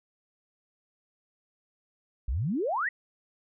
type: exponential sweep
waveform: sine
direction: up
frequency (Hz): 50.9 to 2024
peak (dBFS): -26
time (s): 2.28-2.89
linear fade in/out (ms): 5
effects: none